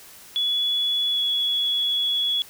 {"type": "tone with pitch glide", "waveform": "sine", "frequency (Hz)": [3400, 3373], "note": ["G#7", "G#7"], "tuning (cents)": [40, 26], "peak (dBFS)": -20, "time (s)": [0.36, 2.42], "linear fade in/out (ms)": 0, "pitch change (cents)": -14, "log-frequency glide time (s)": [1.11, 1.2], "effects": ["white hiss -46 dBFS RMS until 2.49 s"]}